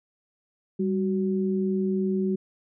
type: tone pair together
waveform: sine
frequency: 196 / 372.8 Hz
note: G3 / F#4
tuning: 0 / +13 cents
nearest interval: major seventh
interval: 1113 cents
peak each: -24 / -27 dBFS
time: 0.79-2.36 s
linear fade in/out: 10 ms
effects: none